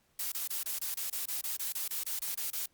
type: noise bursts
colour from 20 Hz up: blue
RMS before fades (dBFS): -35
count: 16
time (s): 0.19-2.66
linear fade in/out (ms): 5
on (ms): 130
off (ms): 26
effects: pink hiss -71 dBFS RMS until 2.73 s + Opus 48 kbps